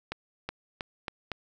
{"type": "accelerating click train", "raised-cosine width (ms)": 0.3, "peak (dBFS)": -17, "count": 5, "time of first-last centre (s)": [0.12, 1.317], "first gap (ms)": 370, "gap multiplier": 0.86, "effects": []}